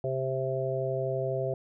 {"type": "harmonic tone", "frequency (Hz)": 132, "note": "C3", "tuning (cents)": 16, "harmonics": [1, 3, 4, 5], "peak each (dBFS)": [-33, -33, -33, -33], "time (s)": [0.04, 1.54], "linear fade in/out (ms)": 2, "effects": []}